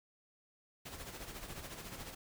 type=noise with tremolo; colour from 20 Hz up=pink; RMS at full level=-45 dBFS; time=0.85-2.15 s; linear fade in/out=10 ms; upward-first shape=sine; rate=14 Hz; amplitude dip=55%; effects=none